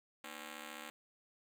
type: ring-modulated tone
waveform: 5% pulse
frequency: 270.4 Hz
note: C#4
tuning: 43 cents flat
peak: -32 dBFS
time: 0.24-0.9 s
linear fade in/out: 0 ms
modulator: 37.3 Hz
effects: none